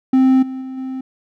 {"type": "tone with level steps", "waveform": "triangle", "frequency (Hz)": 261.6, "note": "C4", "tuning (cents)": 0, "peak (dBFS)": [-7, -22, -24, -21], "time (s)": [0.13, 1.01], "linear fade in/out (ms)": 5, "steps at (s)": [0.42, 0.61, 0.77], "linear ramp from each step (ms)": 10, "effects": []}